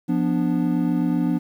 triangle chord, B diminished, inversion second, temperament equal with one note detuned, 174.61 / 245.9 / 293.7 Hz, F3 / B3 / D4, 0 / -7 / 0 cents, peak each -21 dBFS, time 0.08-1.39 s, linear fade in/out 20 ms, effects 9-bit

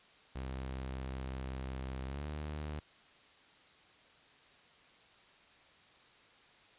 sawtooth tone with pitch glide, 65.41 to 75.14 Hz, C2 to D2, 0 to +40 cents, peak -35 dBFS, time 0.35-2.8 s, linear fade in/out 10 ms, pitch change +240 cents, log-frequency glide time 2.06-2.27 s, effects white hiss -62 dBFS RMS until 6.78 s + resampled to 8000 Hz

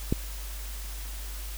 click, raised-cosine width 3 ms, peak -11 dBFS, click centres 0.125 s, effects added 50 Hz sine -35 dBFS peak until 1.57 s + white hiss -43 dBFS RMS until 1.57 s

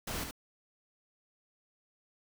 pink noise with echo, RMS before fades -38 dBFS, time 0.07-0.24 s, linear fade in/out 5 ms, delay 71 ms, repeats 1, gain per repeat -4 dB, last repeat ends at 0.311 s, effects none

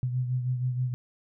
sine beating tone pair, 125.5 / 131.8 Hz, B2 / C3, +28 / +13 cents, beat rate 6.3 Hz, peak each -26 / -35 dBFS, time 0.03-0.94 s, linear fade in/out 0 ms, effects none

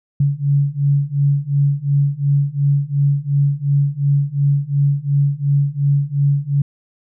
sine beating tone pair, 140.2 / 143 Hz, C#3 / D3, +20 / -46 cents, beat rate 2.8 Hz, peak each -17 / -16 dBFS, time 0.2-6.62 s, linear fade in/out 5 ms, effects none

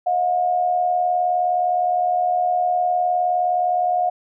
sine tone pair together, 638.5 / 718 Hz, D#5 / F5, +45 / +48 cents, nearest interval major second, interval 203 cents, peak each -25 / -17 dBFS, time 0.06-4.1 s, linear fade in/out 10 ms, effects none

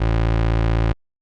25% pulse tone, 56 Hz, A1, 31 cents sharp, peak -12 dBFS, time 0-0.93 s, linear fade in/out 10 ms, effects low-pass 3000 Hz 12 dB/octave + Opus 48 kbps

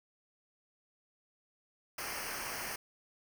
pink noise with comb filter, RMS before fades -40 dBFS, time 1.98-2.76 s, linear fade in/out 5 ms, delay 0.27 ms, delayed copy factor -0.85, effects none

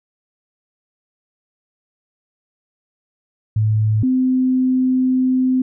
sine tone pair in turn, 108.1 / 257.1 Hz, A2 / C4, -30 / -30 cents, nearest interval octave + minor third, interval 1500 cents, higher second, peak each -13 dBFS, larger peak neither, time 3.56-4.03 / 4.03-5.62 s, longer second, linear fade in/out 5 ms, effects none

